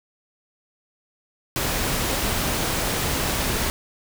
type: noise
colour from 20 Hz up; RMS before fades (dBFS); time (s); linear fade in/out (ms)
pink; -24; 1.56-3.7; 0
effects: none